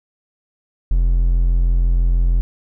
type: tone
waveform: triangle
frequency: 43.08 Hz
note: F1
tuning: 23 cents flat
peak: -10 dBFS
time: 0.91-2.41 s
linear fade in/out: 0 ms
effects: none